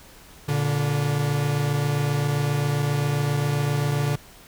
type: tone pair together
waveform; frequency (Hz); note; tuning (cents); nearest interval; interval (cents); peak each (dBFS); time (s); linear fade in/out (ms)
45% pulse; 117.39 / 144.9; A#2 / D3; +13 / -23; major third; 364; -27 / -22; 0.48-4.16; 10
effects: pink hiss -48 dBFS RMS until 4.47 s